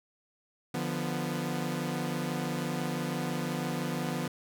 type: chord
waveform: sawtooth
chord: B diminished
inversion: first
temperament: equal with one note detuned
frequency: 148.62 / 174.61 / 246.9 Hz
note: D3 / F3 / B3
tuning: +21 / 0 / 0 cents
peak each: -32 / -31 / -31 dBFS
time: 0.74-4.28 s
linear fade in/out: 5 ms
effects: none